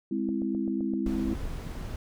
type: chord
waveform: sine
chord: Ab augmented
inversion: none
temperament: equal with one note detuned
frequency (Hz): 205.9 / 261.6 / 329.6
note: Ab3 / C4 / E4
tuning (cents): -15 / 0 / 0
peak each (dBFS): -31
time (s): 0.11-1.34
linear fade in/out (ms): 5
type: click train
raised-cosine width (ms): 2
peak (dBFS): -28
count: 10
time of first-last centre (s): 0.29-1.454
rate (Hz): 7.73
type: noise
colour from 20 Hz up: brown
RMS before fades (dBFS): -35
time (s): 1.06-1.96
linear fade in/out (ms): 2
effects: none